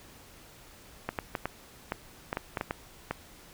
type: clicks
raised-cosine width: 0.5 ms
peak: -15 dBFS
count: 11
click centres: 1.09 / 1.188 / 1.352 / 1.456 / 1.921 / 2.329 / 2.371 / 2.572 / 2.611 / 2.709 / 3.11 s
effects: pink hiss -53 dBFS RMS until 3.53 s